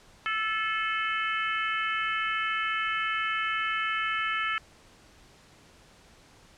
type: harmonic tone with a mistuned harmonic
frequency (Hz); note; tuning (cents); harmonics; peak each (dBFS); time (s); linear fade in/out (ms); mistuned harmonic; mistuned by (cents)
434.2; A4; -23; 3 / 4 / 5 / 6 / 7; -30 / -32 / -34 / -36 / -37; 0.26-4.58; 0; 3; +27
effects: pink hiss -56 dBFS RMS until 6.57 s + low-pass 8000 Hz 12 dB/octave